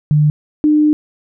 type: tone pair in turn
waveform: sine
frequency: 150 / 301.9 Hz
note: D3 / D4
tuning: +37 / +48 cents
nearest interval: octave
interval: 1211 cents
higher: second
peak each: -8 dBFS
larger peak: neither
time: 0.11-0.3 / 0.64-0.93 s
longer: second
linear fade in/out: 0 ms
effects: none